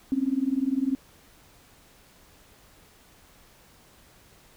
sine tone with tremolo, 267.4 Hz, C4, 38 cents sharp, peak -18 dBFS, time 0.12-0.95 s, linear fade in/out 0 ms, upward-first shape triangle, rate 20 Hz, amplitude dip 100%, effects pink hiss -56 dBFS RMS until 4.56 s

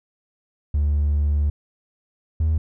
triangle tone pair in turn, 73.42 / 78.99 Hz, D2 / D#2, 0 / +27 cents, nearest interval minor second, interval 127 cents, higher second, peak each -14 dBFS, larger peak neither, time 0.74-1.5 / 2.4-2.58 s, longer first, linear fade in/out 5 ms, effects tanh soft clip ceiling -12 dBFS

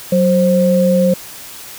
sine tone pair together, 185.71 / 528 Hz, F#3 / C5, +7 / +16 cents, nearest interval octave + tritone, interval 1809 cents, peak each -12 dBFS, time 0.12-1.14 s, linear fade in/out 5 ms, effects white hiss -33 dBFS RMS until 1.78 s

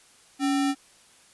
sine tone with sample-and-hold, 280 Hz, C#4, 18 cents sharp, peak -21 dBFS, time 0.39-0.75 s, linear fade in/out 50 ms, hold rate 1050 Hz, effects white hiss -56 dBFS RMS until 1.33 s + resampled to 24000 Hz

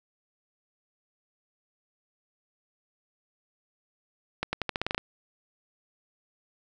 accelerating click train, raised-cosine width 0.3 ms, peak -12 dBFS, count 10, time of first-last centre 4.43-4.98 s, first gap 100 ms, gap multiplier 0.87, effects none

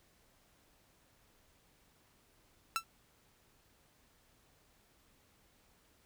sawtooth tone with exponential decay, 1337 Hz, E6, 24 cents sharp, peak -24 dBFS, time 2.76-2.84 s, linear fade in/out 0 ms, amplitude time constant 17 ms, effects pink hiss -69 dBFS RMS until 6.05 s

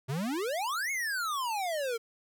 square exponential two-way sweep, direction up then down, 123.47 to 2227 to 444.3 Hz, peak -31 dBFS, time 0.08-1.98 s, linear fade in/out 20 ms, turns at 0.91 s, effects none

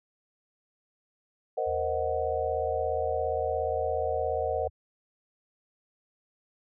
sine chord, C half-diminished seventh, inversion third, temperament equal, 466.2 / 523.3 / 622.3 / 740 Hz, Bb4 / C5 / Eb5 / Gb5, 0 / 0 / 0 / 0 cents, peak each -32 dBFS, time 1.57-4.68 s, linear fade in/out 10 ms
sine tone with pitch glide, 78.4 to 79.04 Hz, D#2 to D#2, +14 to +28 cents, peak -38 dBFS, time 1.66-4.7 s, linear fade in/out 20 ms, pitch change +14 cents, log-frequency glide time 2.59-3.04 s
effects none

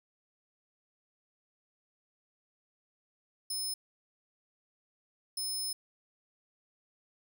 20% pulse tone bursts at uneven times, 5200 Hz, E8, 24 cents flat, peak -28 dBFS, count 2, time 3.5-3.74 / 5.37-5.73 s, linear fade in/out 5 ms, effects none

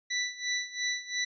20% pulse tone with tremolo, 1975.5 Hz, B6, in tune, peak -22 dBFS, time 0.1-1.25 s, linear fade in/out 10 ms, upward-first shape sine, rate 2.9 Hz, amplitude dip 85%, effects resampled to 16000 Hz

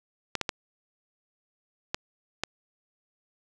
clicks, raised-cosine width 0.2 ms, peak -10 dBFS, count 5, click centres 0.353 / 0.413 / 0.492 / 1.945 / 2.436 s, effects none

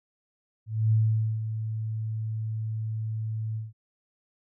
sine tone with ADSR envelope, 110 Hz, A2, in tune, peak -18 dBFS, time 0.66-3.73 s, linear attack 260 ms, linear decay 480 ms, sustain -10 dB, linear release 170 ms, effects none

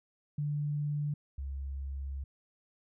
sine tone pair in turn, 147 / 68.46 Hz, D3 / C#2, +2 / -21 cents, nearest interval octave + minor second, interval 1323 cents, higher first, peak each -30 / -35 dBFS, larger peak first, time 0.38-1.14 / 1.38-2.24 s, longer second, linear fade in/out 5 ms, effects none

